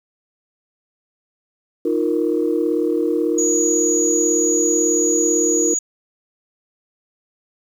sine chord, Eb suspended second, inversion none, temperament equal, 311.1 / 349.2 / 466.2 Hz, Eb4 / F4 / Bb4, 0 / 0 / 0 cents, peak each -20 dBFS, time 1.85-5.74 s, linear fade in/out 5 ms
sine tone, 6770 Hz, G#8, 32 cents sharp, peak -17 dBFS, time 3.38-5.79 s, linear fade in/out 5 ms
effects tanh soft clip ceiling -7 dBFS + 8-bit

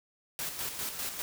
white noise with tremolo, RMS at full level -35 dBFS, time 0.39-1.22 s, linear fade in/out 0 ms, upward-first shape square, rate 5 Hz, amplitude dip 50%, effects none

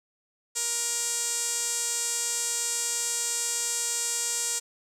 sawtooth tone with band-pass filter, 471.5 Hz, A#4, 20 cents sharp, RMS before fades -29 dBFS, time 0.55-4.6 s, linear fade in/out 20 ms, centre 7700 Hz, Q 3.7, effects none

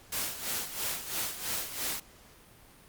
white noise with tremolo, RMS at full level -32 dBFS, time 0.12-2 s, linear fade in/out 5 ms, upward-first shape sine, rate 3 Hz, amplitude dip 70%, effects pink hiss -56 dBFS RMS until 2.88 s + Opus 48 kbps

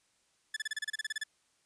sawtooth tone bursts, 1735 Hz, A6, 25 cents flat, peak -29 dBFS, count 13, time 0.54-1.237 s, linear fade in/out 5 ms, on 25 ms, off 31 ms, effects white hiss -72 dBFS RMS until 1.65 s + resampled to 22050 Hz

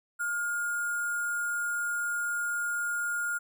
sine tone with sample-and-hold, 1416 Hz, F6, 23 cents sharp, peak -28 dBFS, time 0.19-3.39 s, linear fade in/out 20 ms, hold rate 8820 Hz, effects none

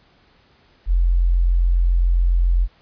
sine tone, 43.65 Hz, F1, in tune, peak -13 dBFS, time 0.86-2.68 s, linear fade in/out 50 ms, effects pink hiss -56 dBFS RMS until 2.81 s + resampled to 11025 Hz

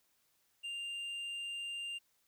sine tone with hard clipping, 2794 Hz, F7, in tune, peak -40 dBFS, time 0.63-1.99 s, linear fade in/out 20 ms, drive 4 dB, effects white hiss -75 dBFS RMS until 2.27 s

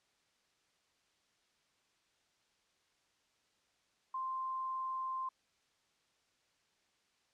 sine tone, 1046.5 Hz, C6, in tune, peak -36 dBFS, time 4.14-5.29 s, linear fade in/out 5 ms, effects white hiss -75 dBFS RMS until 7.33 s + low-pass 6000 Hz 12 dB/octave

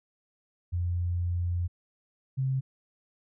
sine tone pair in turn, 87.6 / 132.55 Hz, F2 / C3, +6 / +23 cents, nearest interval perfect fifth, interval 717 cents, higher second, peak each -26 / -25 dBFS, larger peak second, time 0.72-1.68 / 2.37-2.61 s, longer first, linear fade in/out 20 ms, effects none

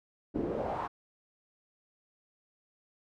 brown noise with band-pass filter sweep, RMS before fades -34 dBFS, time 0.34-0.88 s, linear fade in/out 20 ms, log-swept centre 310 to 1100 Hz, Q 3, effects none

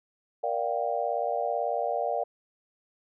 sine chord, G minor seventh, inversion first, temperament just, 470.4 / 588 / 705.6 / 784 Hz, Bb4 / D5 / F5 / G5, +16 / +2 / +18 / 0 cents, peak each -33 / -31 / -30 / -33 dBFS, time 0.43-2.24 s, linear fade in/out 10 ms, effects none

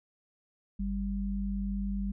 sine tone pair together, 49.15 / 197.9 Hz, G1 / G3, +5 / +17 cents, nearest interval 2 octaves, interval 2412 cents, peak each -33 / -32 dBFS, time 0.79-2.12 s, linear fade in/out 10 ms, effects none

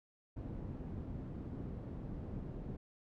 white low-pass noise, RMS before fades -44 dBFS, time 0.36-2.77 s, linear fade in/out 10 ms, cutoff 210 Hz, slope 12 dB/octave, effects none

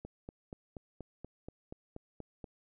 click train, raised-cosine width 2 ms, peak -30 dBFS, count 11, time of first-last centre 0.05-2.442 s, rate 4.18 Hz, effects none

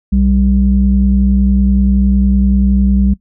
sine tone pair together, 62 / 196.7 Hz, B1 / G3, +7 / +6 cents, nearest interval octave + minor sixth, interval 1999 cents, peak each -10 dBFS, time 0.12-3.14 s, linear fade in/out 10 ms, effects noise-tail reverb RT60 0.1 s tail -18 dB re dry + tanh soft clip ceiling 0 dBFS

